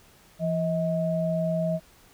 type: tone pair together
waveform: sine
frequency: 168.9 / 636.2 Hz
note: E3 / D#5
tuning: +42 / +38 cents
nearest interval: octave + major seventh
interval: 2296 cents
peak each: -26 / -26 dBFS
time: 0.39-1.8 s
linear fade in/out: 50 ms
effects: pink hiss -56 dBFS RMS until 2.13 s